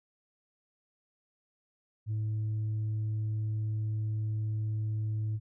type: tone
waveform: sine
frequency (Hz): 108.1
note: A2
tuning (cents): -30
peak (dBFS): -27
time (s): 2.06-5.4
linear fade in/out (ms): 50
effects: tanh soft clip ceiling -28 dBFS